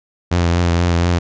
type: tone with vibrato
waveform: sawtooth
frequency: 86.3 Hz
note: F2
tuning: 20 cents flat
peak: -9 dBFS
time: 0.31-1.19 s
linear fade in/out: 10 ms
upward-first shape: triangle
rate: 4.2 Hz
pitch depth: 38 cents each way
effects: resampled to 16000 Hz